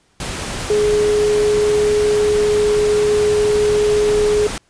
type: tone in noise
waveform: sine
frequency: 419.2 Hz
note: G#4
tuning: 16 cents sharp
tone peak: -12 dBFS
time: 0.7-4.47 s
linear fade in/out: 2 ms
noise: pink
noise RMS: -25 dBFS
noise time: 0.2-4.58 s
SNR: +10 dB
effects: pink hiss -58 dBFS RMS until 4.69 s + resampled to 22050 Hz